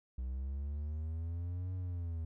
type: linear two-way sweep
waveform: triangle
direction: up then down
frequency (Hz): 61.74 to 92.7 to 80.2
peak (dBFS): -34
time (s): 0.18-2.25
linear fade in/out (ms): 5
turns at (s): 1.74
effects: none